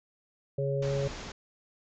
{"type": "harmonic tone", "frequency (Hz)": 138.59, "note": "C#3", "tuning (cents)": 0, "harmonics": [1, 3, 4], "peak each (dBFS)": [-30, -33, -32], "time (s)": [0.58, 1.08], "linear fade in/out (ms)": 5}
{"type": "low-pass noise", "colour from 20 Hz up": "pink", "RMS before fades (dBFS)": -41, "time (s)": [0.82, 1.32], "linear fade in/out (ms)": 5, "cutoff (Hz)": 7100, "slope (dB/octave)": 96}
{"effects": []}